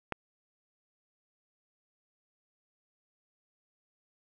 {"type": "click", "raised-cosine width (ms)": 0.5, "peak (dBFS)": -17, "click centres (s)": 0.123, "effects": []}